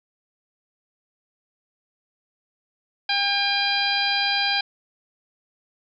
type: harmonic tone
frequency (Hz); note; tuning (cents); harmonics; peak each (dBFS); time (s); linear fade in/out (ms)
803; G5; +41; 1 / 2 / 3 / 4 / 5 / 6; -27 / -27 / -27 / -27 / -27 / -27; 3.09-4.61; 5
effects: none